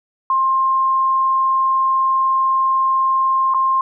sine tone with dropouts, 1059 Hz, C6, 21 cents sharp, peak -13 dBFS, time 0.3-3.81 s, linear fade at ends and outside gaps 2 ms, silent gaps 3.539-3.545 s, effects none

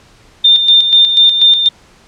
sine tone with tremolo, 3607 Hz, A7, 42 cents sharp, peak -3 dBFS, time 0.44-1.69 s, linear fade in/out 10 ms, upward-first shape square, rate 4.1 Hz, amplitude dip 55%, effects pink hiss -45 dBFS RMS until 2.07 s + low-pass 7000 Hz 12 dB/octave

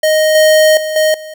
square tone with level steps, 622.3 Hz, D#5, in tune, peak -9 / -6 / -17 / -9 / -27 dBFS, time 0.03-1.34 s, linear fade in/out 5 ms, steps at 0.35 / 0.77 / 0.96 / 1.14 s, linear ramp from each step 2 ms, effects none

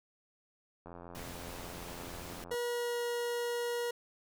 click train, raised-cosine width 1 ms, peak -34 dBFS, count 147, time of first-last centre 0.86-2.542 s, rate 86.8 Hz
pink noise, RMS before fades -46 dBFS, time 1.15-2.44 s, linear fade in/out 0 ms
40% pulse tone with pitch glide, 480.6 to 477.6 Hz, B4 to A#4, -47 to +42 cents, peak -32 dBFS, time 2.51-3.91 s, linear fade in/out 5 ms, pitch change -11 cents, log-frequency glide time 2.64-3.04 s
effects none

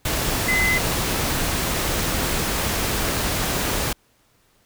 sine tone in noise, 2036 Hz, C7, 48 cents flat, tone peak -18 dBFS, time 0.48-0.78 s, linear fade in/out 5 ms, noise pink, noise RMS -23 dBFS, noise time 0.05-3.93 s, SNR +2 dB, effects pink hiss -61 dBFS RMS until 4.65 s

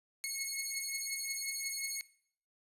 10% pulse beating tone pair, 2179 / 2184.6 Hz, C#7 / C#7, -30 / -26 cents, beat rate 5.6 Hz, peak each -30 dBFS, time 0.24-2.01 s, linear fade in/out 0 ms, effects noise-tail reverb RT60 0.6 s tail -20 dB re dry + resampled to 32000 Hz

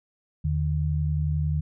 sine tone pair together, 80.15 / 151.3 Hz, E2 / D#3, -48 / -48 cents, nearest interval major seventh, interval 1100 cents, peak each -25 dBFS, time 0.44-1.61 s, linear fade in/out 10 ms, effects none

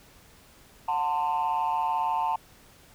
sine tone cluster, 729 / 893 / 1039 Hz, F#5 / A5 / C6, -26 / +25 / -12 cents, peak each -30 / -24 / -30 dBFS, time 0.88-2.36 s, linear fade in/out 5 ms, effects tanh soft clip ceiling -20 dBFS + pink hiss -55 dBFS RMS until 2.94 s

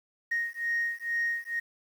sine beating tone pair, 1864.7 / 1866.9 Hz, A#6 / A#6, 0 / +2 cents, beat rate 2.2 Hz, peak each -30 / -30 dBFS, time 0.31-1.6 s, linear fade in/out 10 ms, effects tanh soft clip ceiling -22 dBFS + 9-bit

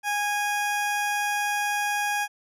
20% pulse tone, 824 Hz, G#5, 14 cents flat, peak -19 dBFS, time 0.03-2.28 s, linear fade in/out 50 ms, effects resampled to 32000 Hz

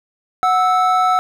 triangle tone pair together, 737 / 1313.2 Hz, F#5 / E6, -7 / -7 cents, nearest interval minor seventh, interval 1000 cents, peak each -13 dBFS, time 0.43-1.19 s, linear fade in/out 0 ms, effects none

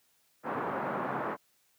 white band-pass noise, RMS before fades -34 dBFS, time 0.43-1.37 s, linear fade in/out 50 ms, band 140 to 1300 Hz, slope 24 dB/octave, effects white hiss -70 dBFS RMS until 1.78 s + high-pass 60 Hz 12 dB/octave

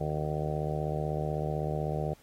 harmonic tone, 76 Hz, D#2, 40 cents flat, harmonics 1 / 2 / 3 / 4 / 5 / 6 / 7 / 8 / 9 / 10, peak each -39 / -32 / -46 / -45 / -39 / -38 / -42 / -38 / -43 / -40 dBFS, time 0-2.14 s, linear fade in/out 10 ms, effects pink hiss -61 dBFS RMS until 2.22 s + AAC 48 kbps

